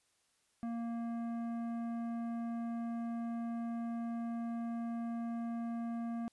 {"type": "tone with tanh clipping", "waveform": "sine", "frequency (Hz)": 232.5, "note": "A#3", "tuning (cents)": -4, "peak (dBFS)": -38, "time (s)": [0.63, 6.28], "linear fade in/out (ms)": 0, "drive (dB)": 12, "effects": ["white hiss -75 dBFS RMS until 6.32 s", "resampled to 24000 Hz"]}